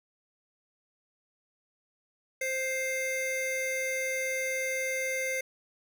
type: tone pair together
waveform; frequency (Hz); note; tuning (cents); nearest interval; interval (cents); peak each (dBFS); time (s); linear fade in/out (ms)
square; 523.3 / 2104; C5 / C7; 0 / +9; 2 octaves; 2409; -34 / -32; 2.41-5.41; 5
effects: none